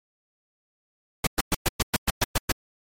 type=noise bursts; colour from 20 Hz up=pink; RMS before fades=-21 dBFS; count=10; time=1.24-2.52 s; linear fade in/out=5 ms; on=29 ms; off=110 ms; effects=MP3 64 kbps